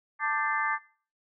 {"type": "harmonic tone with a mistuned harmonic", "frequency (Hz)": 295.1, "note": "D4", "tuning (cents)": 8, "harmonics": [3, 4, 5, 6, 7], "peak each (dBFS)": [-33, -30, -34, -32, -34], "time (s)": [0.19, 0.79], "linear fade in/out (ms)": 50, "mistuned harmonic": 5, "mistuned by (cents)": 110, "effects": ["noise-tail reverb RT60 0.4 s tail -18 dB re dry"]}